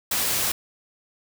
white noise, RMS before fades -24 dBFS, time 0.11-0.52 s, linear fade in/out 5 ms, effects none

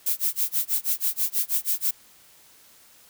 violet noise with tremolo, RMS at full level -22 dBFS, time 0.06-1.91 s, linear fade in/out 5 ms, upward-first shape sine, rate 6.2 Hz, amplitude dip 100%, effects white hiss -54 dBFS RMS until 3.09 s

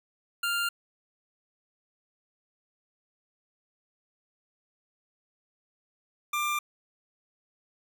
25% pulse tone pair in turn, 1396.9 / 1189.1 Hz, F6 / D6, 0 / +21 cents, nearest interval minor third, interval 279 cents, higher first, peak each -23 dBFS, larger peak neither, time 0.43-0.69 / 6.33-6.59 s, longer neither, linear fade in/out 5 ms, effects none

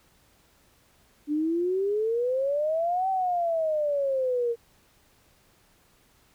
sine exponential two-way sweep, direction up then down, 290.4 to 773 to 460.9 Hz, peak -23 dBFS, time 1.27-4.56 s, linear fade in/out 50 ms, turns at 3.09 s, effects pink hiss -62 dBFS RMS until 6.34 s

